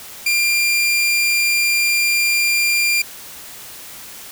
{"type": "tone", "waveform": "sawtooth", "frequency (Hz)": 2390, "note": "D7", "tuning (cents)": 30, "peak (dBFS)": -11, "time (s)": [0.26, 3.02], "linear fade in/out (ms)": 5, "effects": ["white hiss -36 dBFS RMS until 4.31 s"]}